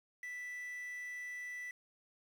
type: tone with quantisation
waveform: triangle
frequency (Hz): 1975.5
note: B6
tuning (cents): 0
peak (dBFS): -40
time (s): 0.23-1.71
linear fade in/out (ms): 2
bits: 10
effects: none